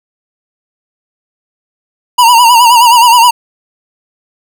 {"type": "tone with vibrato", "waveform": "square", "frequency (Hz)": 950, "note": "A#5", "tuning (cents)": 33, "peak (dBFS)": -3, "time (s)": [2.18, 3.31], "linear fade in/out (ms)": 10, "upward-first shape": "sine", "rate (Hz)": 9.5, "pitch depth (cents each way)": 80, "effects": []}